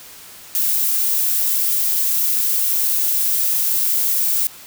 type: noise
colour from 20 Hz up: violet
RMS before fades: -18 dBFS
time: 0.55-4.47 s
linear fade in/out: 0 ms
effects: white hiss -40 dBFS RMS until 4.66 s